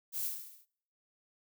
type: noise with echo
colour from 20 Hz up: violet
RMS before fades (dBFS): -36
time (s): 0.12-0.32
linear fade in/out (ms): 50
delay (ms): 68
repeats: 5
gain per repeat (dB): -5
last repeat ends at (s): 0.66
effects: noise-tail reverb RT60 0.7 s tail -26 dB re dry